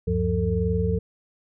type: tone cluster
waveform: sine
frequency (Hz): 75.8 / 97.6 / 176.1 / 447.7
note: D#2 / G2 / F3 / A4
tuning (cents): -45 / -7 / +15 / +30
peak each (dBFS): -26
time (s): 0.07-0.99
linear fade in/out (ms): 10
effects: none